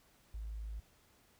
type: tone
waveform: sine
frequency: 53.9 Hz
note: A1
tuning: 35 cents flat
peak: -39 dBFS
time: 0.34-0.8 s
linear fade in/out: 5 ms
effects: tanh soft clip ceiling -35 dBFS + pink hiss -68 dBFS RMS until 1.39 s